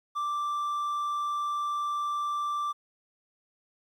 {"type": "tone", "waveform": "triangle", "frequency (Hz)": 1174.7, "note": "D6", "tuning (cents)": 0, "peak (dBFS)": -26, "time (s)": [0.15, 2.73], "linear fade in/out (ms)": 20, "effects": ["11-bit"]}